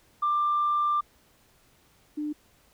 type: tone pair in turn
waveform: sine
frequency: 1186 / 299.3 Hz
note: D6 / D4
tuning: +17 / +33 cents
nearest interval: 2 octaves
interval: 2384 cents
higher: first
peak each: -21 / -28 dBFS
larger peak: first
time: 0.22-1.01 / 2.17-2.33 s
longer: first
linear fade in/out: 10 ms
effects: tanh soft clip ceiling -18 dBFS + pink hiss -62 dBFS RMS until 2.73 s